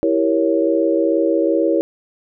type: chord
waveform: sine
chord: E diminished seventh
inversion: none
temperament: equal with one note detuned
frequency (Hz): 329.6 / 392 / 468.3 / 554.4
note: E4 / G4 / Bb4 / Db5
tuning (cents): 0 / 0 / +8 / 0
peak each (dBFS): -17 / -22 / -20 / -19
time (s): 0.03-1.81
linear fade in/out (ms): 0
effects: none